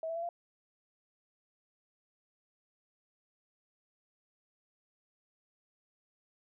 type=tone with pitch steps; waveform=sine; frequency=646 / 660 / 674.2 / 688.8 Hz; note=E5 / E5 / E5 / F5; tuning=-35 / +2 / +39 / -24 cents; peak=-34 dBFS; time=0.03-0.29 s; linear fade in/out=2 ms; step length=65 ms; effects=none